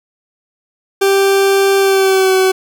40% pulse tone with pitch glide, 392 to 377.6 Hz, G4 to F#4, 0 to +35 cents, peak -8 dBFS, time 1.01-2.52 s, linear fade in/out 10 ms, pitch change -65 cents, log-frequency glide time 1.78-2.34 s, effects none

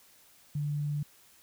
sine tone, 146.83 Hz, D3, in tune, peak -29 dBFS, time 0.55-1.03 s, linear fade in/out 5 ms, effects white hiss -60 dBFS RMS until 1.42 s

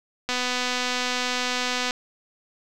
click train, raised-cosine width 0.2 ms, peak -9 dBFS, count 404, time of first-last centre 0.29-1.908 s, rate 249 Hz, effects none

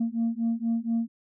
sine beating tone pair, 228 / 232.2 Hz, A#3 / A#3, -38 / -7 cents, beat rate 4.2 Hz, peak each -26 dBFS, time 0-1.08 s, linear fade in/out 10 ms, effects tanh soft clip ceiling -20 dBFS

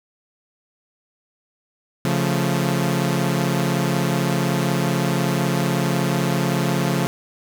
sawtooth chord, Db augmented, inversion none, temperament equal, 138.59 / 174.61 / 220 Hz, Db3 / F3 / A3, 0 / 0 / 0 cents, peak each -18 / -18 / -22 dBFS, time 2.05-7.07 s, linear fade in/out 0 ms, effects 7-bit

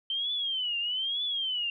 sine tone with vibrato, 3105 Hz, G7, 17 cents flat, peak -28 dBFS, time 0.1-1.7 s, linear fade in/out 2 ms, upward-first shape triangle, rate 1.1 Hz, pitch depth 200 cents each way, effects none

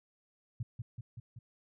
sine tone with echo, 117.6 Hz, A#2, 16 cents sharp, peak -33 dBFS, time 0.6-0.63 s, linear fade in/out 5 ms, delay 190 ms, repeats 4, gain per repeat -3 dB, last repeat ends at 1.39 s, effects none

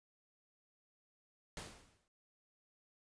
pink noise with exponential decay, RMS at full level -44 dBFS, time 1.57-2.08 s, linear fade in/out 1 ms, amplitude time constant 110 ms, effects resampled to 22050 Hz

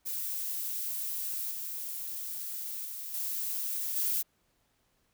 violet noise with level steps, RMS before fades -35 / -38 / -40 / -34 / -30 dBFS, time 0.05-4.23 s, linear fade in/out 20 ms, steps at 1.51 / 2.85 / 3.14 / 3.96 s, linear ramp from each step 2 ms, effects pink hiss -73 dBFS RMS until 5.13 s

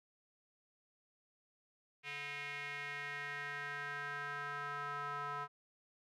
square tone with band-pass filter sweep, 144 Hz, D3, 34 cents flat, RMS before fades -43 dBFS, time 2.03-5.48 s, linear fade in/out 50 ms, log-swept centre 2400 to 1200 Hz, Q 3.9, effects none

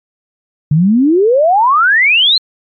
sine exponential sweep, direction up, 142.7 to 4228 Hz, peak -6 dBFS, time 0.71-2.38 s, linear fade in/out 5 ms, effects MP3 96 kbps

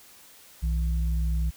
sine tone pair together, 61.06 / 161.8 Hz, B1 / E3, -19 / -32 cents, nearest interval octave + perfect fourth, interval 1687 cents, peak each -23 / -33 dBFS, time 0.62-1.51 s, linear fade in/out 20 ms, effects white hiss -52 dBFS RMS until 1.56 s

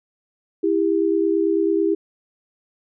sine tone pair together, 329.6 / 398.7 Hz, E4 / G4, 0 / +29 cents, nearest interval minor third, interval 329 cents, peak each -19 dBFS, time 0.63-1.95 s, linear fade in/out 10 ms, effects none

